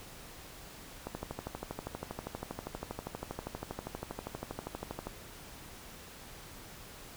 click train, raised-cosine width 1 ms, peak -23 dBFS, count 51, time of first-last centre 1.07-5.07 s, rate 12.5 Hz, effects pink hiss -50 dBFS RMS until 7.16 s

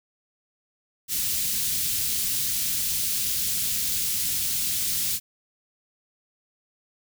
white band-stop noise, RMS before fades -26 dBFS, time 1.08-5.2 s, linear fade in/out 50 ms, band 180 to 3300 Hz, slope 12 dB/octave, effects none

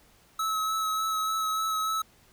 square tone with vibrato, 1293 Hz, E6, 34 cents flat, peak -27 dBFS, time 0.39-2.02 s, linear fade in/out 5 ms, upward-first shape sine, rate 3.4 Hz, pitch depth 16 cents each way, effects pink hiss -60 dBFS RMS until 2.32 s

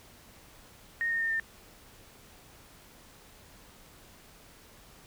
sine tone with pitch steps, 1854 / 1836.9 / 1820 / 1803.3 Hz, A#6 / A#6 / A#6 / A6, -10 / -26 / -42 / +42 cents, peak -27 dBFS, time 1.01-1.398 s, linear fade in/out 0 ms, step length 97 ms, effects pink hiss -55 dBFS RMS until 5.06 s

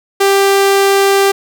sawtooth tone, 394.1 Hz, G4, 9 cents sharp, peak -4 dBFS, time 0.2-1.32 s, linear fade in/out 10 ms, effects none

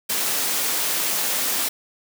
white high-pass noise, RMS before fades -23 dBFS, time 0.09-1.69 s, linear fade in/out 10 ms, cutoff 200 Hz, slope 12 dB/octave, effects none

